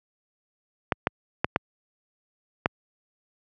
clicks, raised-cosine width 0.5 ms, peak -5 dBFS, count 5, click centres 0.922 / 1.071 / 1.445 / 1.561 / 2.659 s, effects high-pass 80 Hz 12 dB/octave

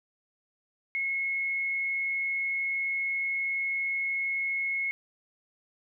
sine tone with frequency modulation, 2177 Hz, C#7, 32 cents flat, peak -27 dBFS, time 0.95-4.91 s, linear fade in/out 0 ms, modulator 78.7 Hz, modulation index 0.28, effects none

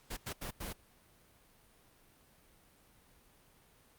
pink noise bursts at uneven times, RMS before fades -41 dBFS, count 4, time 0.1-0.17 / 0.26-0.33 / 0.41-0.51 / 0.6-0.73 s, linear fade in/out 10 ms, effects pink hiss -65 dBFS RMS until 3.98 s + Opus 48 kbps

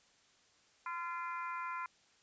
harmonic tone with a mistuned harmonic, 344.6 Hz, F4, 23 cents flat, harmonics 3 / 4 / 5 / 6 / 7, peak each -40 / -43 / -53 / -50 / -51 dBFS, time 0.86-1.86 s, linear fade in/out 2 ms, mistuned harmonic 3, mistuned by -17 cents, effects white hiss -68 dBFS RMS until 2.22 s + resampled to 16000 Hz

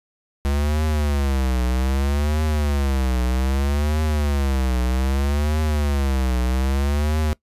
square tone with vibrato, 69.3 Hz, C#2, in tune, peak -19 dBFS, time 0.45-7.33 s, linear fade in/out 0 ms, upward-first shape triangle, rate 0.63 Hz, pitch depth 210 cents each way, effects noise-tail reverb RT60 0.1 s tail -21 dB re dry + resampled to 32000 Hz

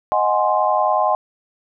sine chord, Ab dominant seventh, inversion second, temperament equal, 622.3 / 740 / 830.6 / 1046.5 Hz, Eb5 / Gb5 / Ab5 / C6, 0 / 0 / 0 / 0 cents, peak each -20 dBFS, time 0.12-1.15 s, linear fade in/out 0 ms, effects none

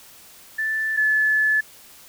sine tone pair in turn, 1760 / 1727.8 Hz, A6 / A6, 0 / -32 cents, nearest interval unison, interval 32 cents, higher first, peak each -21 / -16 dBFS, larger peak second, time 0.58-0.97 / 0.97-1.61 s, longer second, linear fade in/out 10 ms, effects white hiss -47 dBFS RMS until 2.08 s

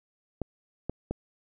clicks, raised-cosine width 2 ms, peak -17 dBFS, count 3, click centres 0.417 / 0.896 / 1.11 s, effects none

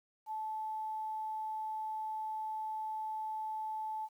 sine tone with quantisation, 870 Hz, A5, 20 cents flat, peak -36 dBFS, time 0.26-4.09 s, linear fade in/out 50 ms, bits 11, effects none

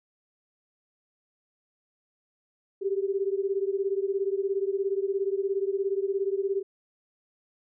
sine beating tone pair, 386.6 / 403.6 Hz, G4 / G#4, -24 / -49 cents, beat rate 17 Hz, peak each -27 / -29 dBFS, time 2.81-6.63 s, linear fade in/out 20 ms, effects none

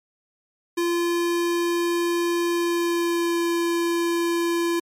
square tone with pitch glide, 344.1 to 340.5 Hz, F4 to F4, -26 to -44 cents, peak -21 dBFS, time 0.77-4.8 s, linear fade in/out 10 ms, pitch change -18 cents, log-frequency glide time 2.5-3.43 s, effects MP3 64 kbps

